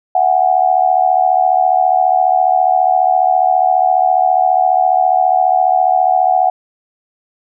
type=tone with amplitude modulation; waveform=sine; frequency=740 Hz; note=F#5; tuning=in tune; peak=-5 dBFS; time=0.15-6.5 s; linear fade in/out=5 ms; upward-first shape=sine; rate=74.7 Hz; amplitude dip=85%; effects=none